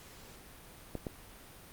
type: clicks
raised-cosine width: 2 ms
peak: -23 dBFS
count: 2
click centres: 0.953 / 1.068 s
effects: pink hiss -53 dBFS RMS until 1.72 s + Opus 48 kbps